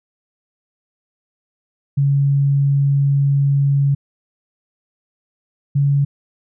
sine tone pair in turn, 140 / 141.06 Hz, C#3 / C#3, +18 / +31 cents, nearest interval unison, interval 13 cents, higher second, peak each -12 dBFS, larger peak neither, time 1.97-3.95 / 5.75-6.05 s, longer first, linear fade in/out 10 ms, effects none

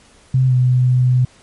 sine tone with pitch glide, 130 to 126.15 Hz, C3 to B2, -11 to +37 cents, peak -10 dBFS, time 0.34-1.25 s, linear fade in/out 5 ms, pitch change -52 cents, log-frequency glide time 0.47-0.54 s, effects pink hiss -49 dBFS RMS until 1.42 s + MP3 48 kbps

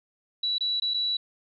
sine tone with dropouts, 3931 Hz, B7, 9 cents flat, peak -24 dBFS, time 0.43-1.17 s, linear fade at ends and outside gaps 5 ms, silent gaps 0.583-0.607 / 0.8-0.82 / 0.938-0.942 s, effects none

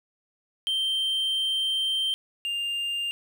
triangle tone pair in turn, 3136 / 2801 Hz, G7 / F7, 0 / +4 cents, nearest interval major second, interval 196 cents, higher first, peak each -22 / -25 dBFS, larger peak first, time 0.67-2.14 / 2.45-3.11 s, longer first, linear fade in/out 0 ms, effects none

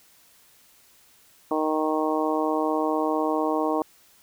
harmonic tone, 155.56 Hz, D#3, in tune, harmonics 2 / 3 / 4 / 5 / 6 / 7, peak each -26 / -28 / -29 / -30 / -31 / -31 dBFS, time 1.51-3.82 s, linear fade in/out 2 ms, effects white hiss -57 dBFS RMS until 4.22 s

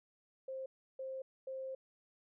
sine tone bursts at uneven times, 528 Hz, C5, 16 cents sharp, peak -40 dBFS, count 3, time 0.48-0.66 / 0.99-1.22 / 1.47-1.75 s, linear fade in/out 5 ms, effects none

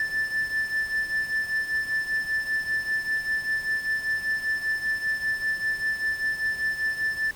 triangle beating tone pair, 1760 / 1765.1 Hz, A6 / A6, 0 / +5 cents, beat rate 5.1 Hz, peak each -24 / -29 dBFS, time 0-7.31 s, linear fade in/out 2 ms, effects pink hiss -47 dBFS RMS until 7.35 s

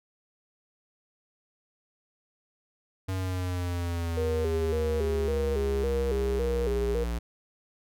square exponential sweep, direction down, 94.9 to 57.9 Hz, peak -29 dBFS, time 3.08-7.19 s, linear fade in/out 10 ms
sine tone with vibrato, 439.5 Hz, A4, 2 cents flat, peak -27 dBFS, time 4.17-7.04 s, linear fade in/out 5 ms, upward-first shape square, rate 1.8 Hz, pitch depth 130 cents each way
effects none

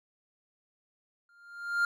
triangle tone with exponential growth, 1400 Hz, F6, 4 cents sharp, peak -20 dBFS, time 1.29-1.85 s, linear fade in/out 2 ms, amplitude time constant 120 ms, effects none

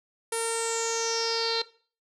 sawtooth tone with low-pass filter sweep, 457.2 Hz, A#4, 34 cents flat, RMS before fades -28 dBFS, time 0.32-1.62 s, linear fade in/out 5 ms, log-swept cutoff 10000 to 4100 Hz, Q 8.6, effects noise-tail reverb RT60 0.4 s tail -17 dB re dry

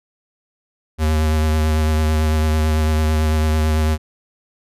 square tone with vibrato, 77.78 Hz, D#2, in tune, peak -15 dBFS, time 0.98-3.98 s, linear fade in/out 50 ms, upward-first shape triangle, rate 9 Hz, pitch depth 25 cents each way, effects resampled to 32000 Hz

